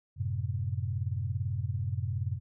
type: chord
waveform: sine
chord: F# diminished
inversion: none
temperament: equal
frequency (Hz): 92.5 / 110 / 130.81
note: F#2 / A2 / C3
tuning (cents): 0 / 0 / 0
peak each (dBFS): -33 / -34 / -35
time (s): 0.16-2.4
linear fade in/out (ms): 50
effects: none